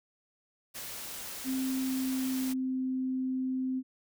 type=noise; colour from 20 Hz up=white; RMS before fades=-41 dBFS; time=0.74-2.54 s; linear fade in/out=20 ms
type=tone with pitch glide; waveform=sine; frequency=262.2 to 259.2 Hz; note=C4 to C4; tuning=+4 to -16 cents; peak=-29 dBFS; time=1.44-3.83 s; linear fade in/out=50 ms; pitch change=-20 cents; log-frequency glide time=1.77-2.81 s
effects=none